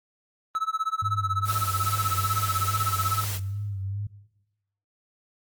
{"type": "tone with tremolo", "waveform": "triangle", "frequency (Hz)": 1303, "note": "E6", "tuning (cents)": -20, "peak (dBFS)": -20, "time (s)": [0.55, 3.24], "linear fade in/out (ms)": 0, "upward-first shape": "sine", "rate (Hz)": 16, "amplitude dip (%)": 95}
{"type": "tone with vibrato", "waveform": "sine", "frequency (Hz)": 99.7, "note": "G2", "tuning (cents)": 30, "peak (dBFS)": -28, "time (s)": [1.02, 4.07], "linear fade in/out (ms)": 5, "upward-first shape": "sine", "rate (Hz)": 2.4, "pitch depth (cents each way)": 58}
{"type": "noise", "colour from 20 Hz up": "white", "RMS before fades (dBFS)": -33, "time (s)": [1.44, 3.4], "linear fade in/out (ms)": 50}
{"effects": ["noise-tail reverb RT60 1.0 s tail -19 dB re dry", "Opus 24 kbps"]}